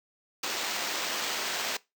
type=noise with sample-and-hold; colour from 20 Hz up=white; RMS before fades=-32 dBFS; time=0.43-1.77 s; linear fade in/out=5 ms; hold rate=11025 Hz; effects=noise-tail reverb RT60 0.2 s tail -20 dB re dry + high-pass 300 Hz 12 dB/octave